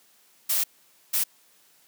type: noise bursts at uneven times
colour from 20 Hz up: blue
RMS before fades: -24 dBFS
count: 2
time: 0.49-0.64 / 1.13-1.24 s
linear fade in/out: 10 ms
effects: white hiss -60 dBFS RMS until 1.87 s + high-pass 150 Hz 12 dB/octave